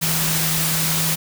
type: tone in noise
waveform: sine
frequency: 160 Hz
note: D#3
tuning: 49 cents sharp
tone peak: -24 dBFS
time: 0.01-1.16 s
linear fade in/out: 20 ms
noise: white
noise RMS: -21 dBFS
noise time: 0.01-1.16 s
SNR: -6 dB
effects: none